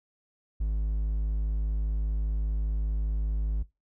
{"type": "tone", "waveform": "triangle", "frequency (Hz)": 52.5, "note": "G#1", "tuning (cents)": 19, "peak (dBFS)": -23, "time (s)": [0.6, 3.63], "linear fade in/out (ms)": 10, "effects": ["noise-tail reverb RT60 0.2 s tail -18 dB re dry"]}